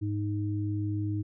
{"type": "tone pair together", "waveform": "sine", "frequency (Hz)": [103.83, 311.1], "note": ["G#2", "D#4"], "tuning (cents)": [0, 0], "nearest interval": "octave + perfect fifth", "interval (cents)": 1900, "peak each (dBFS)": [-29, -33], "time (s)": [0.01, 1.23], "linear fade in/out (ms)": 20, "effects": []}